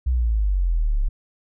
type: exponential sweep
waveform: sine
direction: down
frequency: 65.4 to 32.82 Hz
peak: -17 dBFS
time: 0.06-1.09 s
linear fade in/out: 10 ms
effects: none